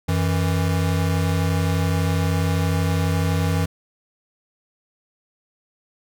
square tone pair together, 91.38 / 163 Hz, F#2 / E3, -21 / -19 cents, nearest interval minor seventh, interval 1002 cents, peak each -21 / -23 dBFS, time 0.08-3.66 s, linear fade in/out 10 ms, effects none

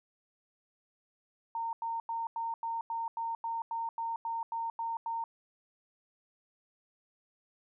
sine tone bursts, 917 Hz, A#5, 29 cents flat, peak -32 dBFS, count 14, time 1.55-5.24 s, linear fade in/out 2 ms, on 180 ms, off 90 ms, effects none

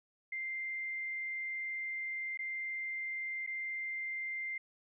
sine tone with dropouts, 2093 Hz, C7, in tune, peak -36 dBFS, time 0.32-4.58 s, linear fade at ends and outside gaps 5 ms, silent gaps 2.374-2.39 / 3.465-3.473 s, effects none

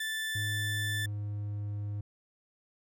30% pulse tone, 1760 Hz, A6, in tune, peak -30 dBFS, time 0-1.06 s, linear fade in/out 5 ms
triangle tone with pitch glide, 103.8 to 102.96 Hz, G#2 to G#2, 0 to -15 cents, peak -31 dBFS, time 0.35-2.01 s, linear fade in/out 5 ms, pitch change -15 cents, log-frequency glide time 0.63-1.74 s
effects none

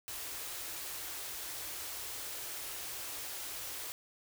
white band-stop noise, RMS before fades -42 dBFS, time 0.08-3.92 s, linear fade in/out 0 ms, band 140 to 270 Hz, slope 96 dB/octave, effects none

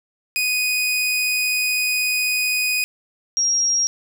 sawtooth / sine tone pair in turn, 2489 / 5622 Hz, D#7 / F8, 0 / +11 cents, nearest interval octave + major second, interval 1411 cents, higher second, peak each -15 / -16 dBFS, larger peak first, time 0.36-2.84 / 3.37-3.87 s, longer first, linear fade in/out 0 ms, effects none

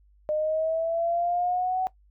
sine linear sweep, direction up, 606 to 753 Hz, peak -23 dBFS, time 0.29-1.87 s, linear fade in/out 0 ms, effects noise-tail reverb RT60 0.1 s tail -18 dB re dry + added 50 Hz sine -56 dBFS peak until 2.1 s

